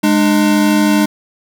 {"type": "tone pair together", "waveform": "square", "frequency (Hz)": [207.7, 300.5], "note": ["G#3", "D4"], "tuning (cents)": [0, 40], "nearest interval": "tritone", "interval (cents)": 640, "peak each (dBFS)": -13, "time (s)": [0.03, 1.06], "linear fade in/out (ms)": 10, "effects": []}